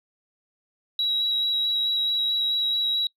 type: tone with vibrato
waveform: sine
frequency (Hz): 3874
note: B7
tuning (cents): -34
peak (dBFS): -20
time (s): 0.99-3.07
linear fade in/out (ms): 2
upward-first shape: square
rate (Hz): 4.6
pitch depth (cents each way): 9
effects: noise-tail reverb RT60 0.1 s tail -23 dB re dry + tanh soft clip ceiling -17 dBFS